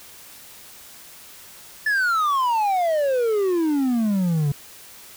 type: exponential sweep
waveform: triangle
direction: down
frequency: 1759 to 138.59 Hz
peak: -16 dBFS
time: 1.86-4.52 s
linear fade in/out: 5 ms
effects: white hiss -44 dBFS RMS until 5.16 s